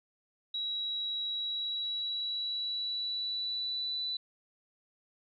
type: tone with pitch glide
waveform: sine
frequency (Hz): 3876 to 3978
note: B7 to B7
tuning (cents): -33 to +12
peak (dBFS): -32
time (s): 0.54-4.17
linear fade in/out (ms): 5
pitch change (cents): +45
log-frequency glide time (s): 1.27-4.02
effects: none